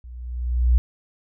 sine tone with level ramp, 60.9 Hz, B1, 24 cents flat, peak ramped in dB -37 to -11 dBFS, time 0.04-0.78 s, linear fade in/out 0 ms, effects none

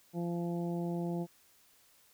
harmonic tone, 172 Hz, F3, 26 cents flat, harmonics 1 / 2 / 3 / 4 / 5, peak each -34 / -38 / -45 / -45 / -50 dBFS, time 0.13-1.27 s, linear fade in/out 50 ms, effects white hiss -65 dBFS RMS until 2.13 s

